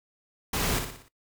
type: noise with echo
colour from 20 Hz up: pink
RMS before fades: -28 dBFS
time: 0.53-0.79 s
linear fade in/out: 5 ms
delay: 59 ms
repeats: 5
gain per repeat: -6 dB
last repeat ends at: 1.085 s
effects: noise-tail reverb RT60 0.1 s tail -18 dB re dry